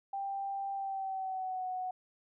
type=tone with pitch glide; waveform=sine; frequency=788 to 739.5 Hz; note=G5 to F#5; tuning=+9 to -1 cents; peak=-34 dBFS; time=0.13-1.91 s; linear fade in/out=5 ms; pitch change=-110 cents; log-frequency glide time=0.73-1.66 s; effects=none